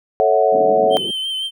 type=chord; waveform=sine; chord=F# minor seventh; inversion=first; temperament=equal with one note detuned; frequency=440 / 554.4 / 651.3 / 740 Hz; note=A4 / C#5 / E5 / F#5; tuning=0 / 0 / -21 / 0 cents; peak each=-17 dBFS; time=0.2-0.97 s; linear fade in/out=0 ms
type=band-pass noise; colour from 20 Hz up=pink; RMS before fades=-28 dBFS; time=0.52-1.11 s; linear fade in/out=5 ms; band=200 to 400 Hz; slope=24 dB/octave
type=tone with vibrato; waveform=triangle; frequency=3100 Hz; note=G7; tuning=20 cents flat; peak=-19 dBFS; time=0.9-1.51 s; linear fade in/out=50 ms; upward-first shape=sine; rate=5.9 Hz; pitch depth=29 cents each way
effects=none